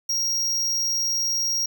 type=tone; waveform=square; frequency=5620 Hz; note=F8; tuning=10 cents sharp; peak=-22 dBFS; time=0.09-1.66 s; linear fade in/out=5 ms; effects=none